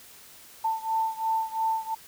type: beating tone pair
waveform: sine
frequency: 890 / 892.9 Hz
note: A5 / A5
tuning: +20 / +25 cents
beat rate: 2.9 Hz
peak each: -27 / -29 dBFS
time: 0.64-1.95 s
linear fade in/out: 10 ms
effects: white hiss -50 dBFS RMS until 2.07 s